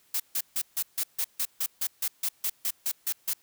blue noise bursts, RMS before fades -28 dBFS, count 16, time 0.14-3.334 s, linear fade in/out 5 ms, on 59 ms, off 150 ms, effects white hiss -64 dBFS RMS until 3.42 s

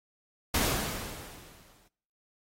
pink noise with exponential decay, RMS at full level -25 dBFS, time 0.54-1.88 s, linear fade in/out 5 ms, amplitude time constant 290 ms, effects noise-tail reverb RT60 0.7 s tail -24 dB re dry + AAC 48 kbps

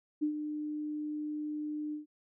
sine tone with ADSR envelope, 301 Hz, D4, 43 cents sharp, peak -26 dBFS, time 0.21-2.06 s, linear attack 21 ms, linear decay 92 ms, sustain -8 dB, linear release 130 ms, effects none

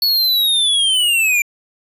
square linear sweep, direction down, 4435 to 2348 Hz, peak -13 dBFS, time 0.02-1.42 s, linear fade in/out 2 ms, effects resampled to 32000 Hz

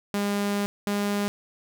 sawtooth tone pair in turn, 202.9 / 203.7 Hz, G#3 / G#3, -40 / -33 cents, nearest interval unison, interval 7 cents, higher second, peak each -20 / -20 dBFS, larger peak neither, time 0.14-0.66 / 0.87-1.28 s, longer first, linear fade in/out 0 ms, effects none

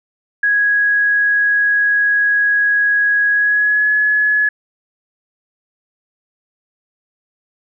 sine tone with pitch glide, 1661.2 to 1697.1 Hz, G#6 to G#6, 0 to +37 cents, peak -11 dBFS, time 0.43-4.49 s, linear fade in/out 5 ms, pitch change +37 cents, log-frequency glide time 3.31-3.89 s, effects none

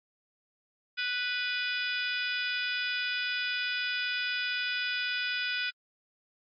harmonic tone, 493.9 Hz, B4, in tune, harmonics 3 / 4 / 5 / 6 / 7 / 8 / 9 / 10, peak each -33 / -41 / -35 / -40 / -38 / -44 / -50 / -40 dBFS, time 0.97-5.71 s, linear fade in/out 20 ms, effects AAC 32 kbps

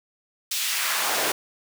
pink noise with high-pass filter sweep, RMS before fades -25 dBFS, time 0.51-1.32 s, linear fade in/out 5 ms, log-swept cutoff 3800 to 380 Hz, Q 1, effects none

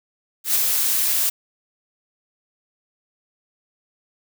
blue noise with ADSR envelope, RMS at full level -17 dBFS, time 0.44-1.3 s, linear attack 110 ms, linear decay 19 ms, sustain -3 dB, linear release 10 ms, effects none

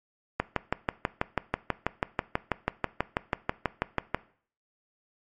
click train, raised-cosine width 0.5 ms, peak -9 dBFS, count 24, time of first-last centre 0.4-4.146 s, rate 6.14 Hz, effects noise-tail reverb RT60 0.5 s tail -19 dB re dry + MP3 48 kbps

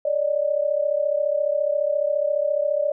sine tone pair together, 570.5 / 605 Hz, C#5 / D#5, +50 / -49 cents, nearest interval minor second, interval 101 cents, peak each -22 dBFS, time 0.05-2.92 s, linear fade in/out 5 ms, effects none

